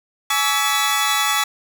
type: tone cluster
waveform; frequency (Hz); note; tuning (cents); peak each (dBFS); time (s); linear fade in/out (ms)
sawtooth; 842 / 1136 / 1313 / 1968 / 3419; G#5 / C#6 / E6 / B6 / G#7; +24 / +42 / -7 / -7 / +50; -20; 0.3-1.44; 5
effects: none